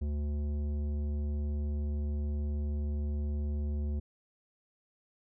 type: tone with tanh clipping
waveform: sine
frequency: 73.42 Hz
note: D2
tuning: in tune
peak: -32 dBFS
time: 0.01-4 s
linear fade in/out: 10 ms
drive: 12 dB
effects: none